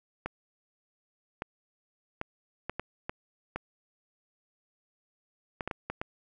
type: clicks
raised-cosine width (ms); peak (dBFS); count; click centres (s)
0.5; -18; 12; 0.26 / 1.421 / 2.214 / 2.696 / 2.796 / 3.095 / 3.56 / 5.608 / 5.676 / 5.712 / 5.9 / 6.015
effects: none